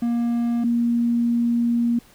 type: tone pair in turn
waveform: triangle / sine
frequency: 236.1 / 236.1 Hz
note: A#3 / A#3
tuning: +22 / +22 cents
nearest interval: unison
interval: 0 cents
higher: neither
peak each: -17 dBFS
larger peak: neither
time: 0.02-0.64 / 0.64-1.99 s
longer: second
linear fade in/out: 5 ms
effects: pink hiss -52 dBFS RMS until 2.14 s